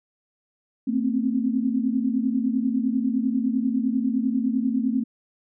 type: tone cluster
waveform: sine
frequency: 225 / 258 / 268 Hz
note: A3 / C4 / C4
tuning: +39 / -24 / +42 cents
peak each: -24 / -25 / -26 dBFS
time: 0.87-5.04 s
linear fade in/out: 10 ms
effects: none